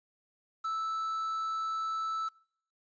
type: tone with quantisation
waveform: triangle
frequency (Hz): 1315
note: E6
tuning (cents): -5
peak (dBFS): -29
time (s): 0.64-2.29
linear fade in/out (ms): 10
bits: 9
effects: noise-tail reverb RT60 0.6 s tail -25 dB re dry + resampled to 16000 Hz